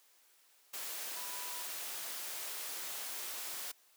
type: tone in noise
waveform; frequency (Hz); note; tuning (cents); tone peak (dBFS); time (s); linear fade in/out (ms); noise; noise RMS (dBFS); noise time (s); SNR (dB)
sine; 986; B5; -3; -50; 1.16-1.63; 10; white; -42; 0.73-3.72; -11
effects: white hiss -67 dBFS RMS until 3.96 s + high-pass 400 Hz 12 dB/octave